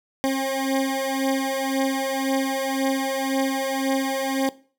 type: beating tone pair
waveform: 20% pulse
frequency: 267.9 / 269.8 Hz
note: C4 / C#4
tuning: +41 / -47 cents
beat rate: 1.9 Hz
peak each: -19 / -21 dBFS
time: 0.24-4.49 s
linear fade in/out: 0 ms
effects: noise-tail reverb RT60 0.4 s tail -19 dB re dry